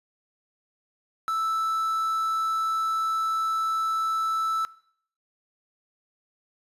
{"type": "tone with quantisation", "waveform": "triangle", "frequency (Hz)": 1318.5, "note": "E6", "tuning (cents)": 0, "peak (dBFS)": -22, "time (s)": [1.28, 4.65], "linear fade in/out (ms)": 0, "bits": 7, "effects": ["noise-tail reverb RT60 0.6 s tail -20 dB re dry", "resampled to 32000 Hz"]}